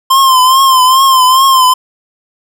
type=tone with vibrato; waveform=square; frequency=1046.5 Hz; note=C6; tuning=in tune; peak=-5 dBFS; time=0.1-1.74 s; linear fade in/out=10 ms; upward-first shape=triangle; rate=2.4 Hz; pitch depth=72 cents each way; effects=none